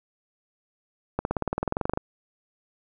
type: accelerating click train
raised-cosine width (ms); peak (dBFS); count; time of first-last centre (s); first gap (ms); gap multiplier
1; -11; 17; 1.19-1.974; 61; 0.97
effects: none